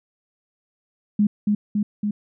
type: tone with echo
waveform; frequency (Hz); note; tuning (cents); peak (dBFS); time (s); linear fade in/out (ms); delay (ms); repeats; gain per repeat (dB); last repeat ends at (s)
sine; 207.7; G#3; 0; -14; 1.19-1.27; 5; 280; 3; -2; 2.11
effects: none